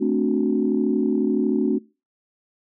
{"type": "chord", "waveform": "sine", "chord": "D dominant seventh", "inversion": "second", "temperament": "equal", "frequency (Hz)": [220, 261.6, 293.7, 370], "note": ["A3", "C4", "D4", "F#4"], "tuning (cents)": [0, 0, 0, 0], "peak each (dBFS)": -23, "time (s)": [0, 1.79], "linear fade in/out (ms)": 20, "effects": ["noise-tail reverb RT60 0.3 s tail -23 dB re dry", "tanh soft clip ceiling -8 dBFS"]}